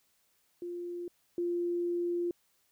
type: tone pair in turn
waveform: sine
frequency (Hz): 349.6 / 347.8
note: F4 / F4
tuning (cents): +2 / -7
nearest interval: unison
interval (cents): 9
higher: first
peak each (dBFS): -36 / -29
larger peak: second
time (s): 0.62-1.08 / 1.38-2.31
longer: second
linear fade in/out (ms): 2
effects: white hiss -72 dBFS RMS until 2.71 s